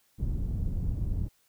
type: low-pass noise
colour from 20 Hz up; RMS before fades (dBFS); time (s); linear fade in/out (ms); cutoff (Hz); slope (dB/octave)
pink; -30; 0.18-1.29; 20; 130; 12
effects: white hiss -68 dBFS RMS until 1.48 s